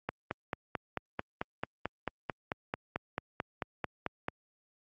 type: click train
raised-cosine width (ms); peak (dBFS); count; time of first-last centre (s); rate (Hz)
0.5; -17; 20; 0.09-4.284; 4.53
effects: high-pass 80 Hz 12 dB/octave + Opus 48 kbps